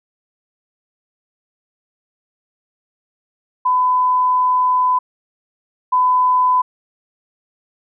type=tone pair in turn; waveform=sine; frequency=1005 / 1005 Hz; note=B5 / B5; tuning=+30 / +30 cents; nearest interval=unison; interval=0 cents; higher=neither; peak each=-12 / -11 dBFS; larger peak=second; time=3.65-4.99 / 5.92-6.62 s; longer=first; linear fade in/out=10 ms; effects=none